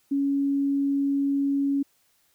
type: tone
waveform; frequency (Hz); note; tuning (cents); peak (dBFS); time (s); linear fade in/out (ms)
sine; 278.9; C#4; +11; -21; 0.11-1.83; 10
effects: white hiss -66 dBFS RMS until 2.34 s